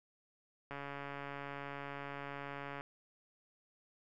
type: click train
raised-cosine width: 0.5 ms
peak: -29 dBFS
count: 297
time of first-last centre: 0.71-2.809 s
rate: 141 Hz
effects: none